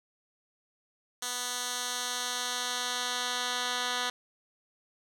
10% pulse tone with band-pass filter sweep, 246.9 Hz, B3, in tune, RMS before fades -33 dBFS, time 1.22-4.1 s, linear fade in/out 5 ms, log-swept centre 6800 to 3300 Hz, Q 0.88, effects none

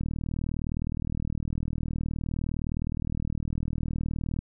click train, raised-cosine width 5 ms, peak -18 dBFS, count 174, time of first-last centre 0.01-4.39 s, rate 39.5 Hz, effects none

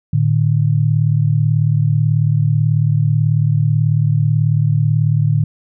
sine tone pair together, 111.74 / 150 Hz, A2 / D3, +27 / +37 cents, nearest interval perfect fourth, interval 510 cents, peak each -14 dBFS, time 0.13-5.44 s, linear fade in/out 5 ms, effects none

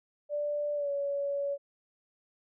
sine tone with pitch glide, 587.3 to 564.4 Hz, D5 to C#5, 0 to +31 cents, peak -29 dBFS, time 0.29-1.58 s, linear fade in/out 50 ms, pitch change -69 cents, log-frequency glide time 0.75-0.9 s, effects none

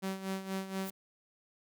sawtooth tone with tremolo, 191.6 Hz, G3, 39 cents flat, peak -29 dBFS, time 0.02-0.91 s, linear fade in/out 20 ms, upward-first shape sine, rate 4.2 Hz, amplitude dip 70%
blue noise with exponential growth, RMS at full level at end -41 dBFS, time 0.74-0.9 s, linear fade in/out 2 ms, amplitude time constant 34 ms
effects none

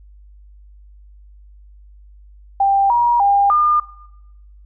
sine tone with pitch steps, 790 / 954 / 802 / 1208 Hz, G5 / A#5 / G5 / D6, +13 / +40 / +39 / +48 cents, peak -11 dBFS, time 2.6-3.8 s, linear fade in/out 5 ms, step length 300 ms, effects noise-tail reverb RT60 0.9 s tail -20 dB re dry + added 50 Hz sine -41 dBFS peak until 4.65 s

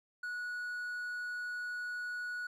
triangle tone, 1464 Hz, F#6, 19 cents flat, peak -35 dBFS, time 0.23-2.47 s, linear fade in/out 5 ms, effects none

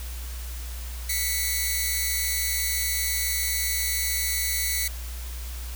5% pulse tone pair together, 1975.5 / 2214 Hz, B6 / C#7, 0 / -3 cents, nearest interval major second, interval 197 cents, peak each -17 dBFS, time 1.09-4.88 s, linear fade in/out 5 ms, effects added 60 Hz sine -32 dBFS peak until 5.75 s + white hiss -42 dBFS RMS until 5.75 s

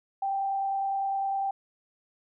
sine tone with frequency modulation, 784 Hz, G5, in tune, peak -26 dBFS, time 0.22-1.51 s, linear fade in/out 5 ms, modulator 29.9 Hz, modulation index 0.32, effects none

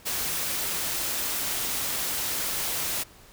white noise, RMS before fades -29 dBFS, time 0.05-3.04 s, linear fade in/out 20 ms, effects pink hiss -52 dBFS RMS until 3.32 s

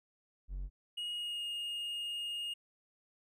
triangle tone, 46.25 Hz, F#1, in tune, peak -35 dBFS, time 0.48-0.7 s, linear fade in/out 50 ms
triangle tone with pitch glide, 2881 to 2848 Hz, F#7 to F7, -47 to +33 cents, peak -35 dBFS, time 0.97-2.54 s, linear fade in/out 10 ms, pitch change -20 cents, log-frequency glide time 1.15-1.45 s
effects none

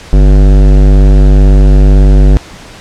sine tone with hard clipping, 49 Hz, G1, in tune, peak -3 dBFS, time 0.13-2.37 s, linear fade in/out 0 ms, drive 17 dB, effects pink hiss -31 dBFS RMS until 2.8 s + low-pass 7000 Hz 12 dB/octave

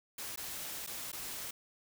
white noise with dropouts, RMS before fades -42 dBFS, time 0.18-1.51 s, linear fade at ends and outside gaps 5 ms, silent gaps 0.36-0.374 / 0.865-0.872 / 1.118-1.128 s, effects none

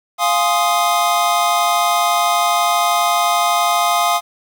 square chord, F minor seventh, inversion none, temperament equal, 698.5 / 830.6 / 1046.5 / 1244.5 Hz, F5 / Ab5 / C6 / Eb6, 0 / 0 / 0 / 0 cents, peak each -18 / -22 / -22 / -19 dBFS, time 0.18-4.21 s, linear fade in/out 50 ms, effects 8-bit

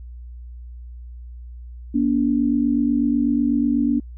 sine tone pair together, 238.7 / 286.8 Hz, A#3 / D4, +41 / -41 cents, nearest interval minor third, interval 318 cents, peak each -19 dBFS, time 1.94-4 s, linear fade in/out 10 ms, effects added 60 Hz sine -34 dBFS peak until 4.17 s

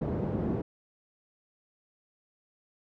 pink band-pass noise, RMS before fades -31 dBFS, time 0.01-0.62 s, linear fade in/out 10 ms, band 100 to 430 Hz, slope 12 dB/octave, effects none

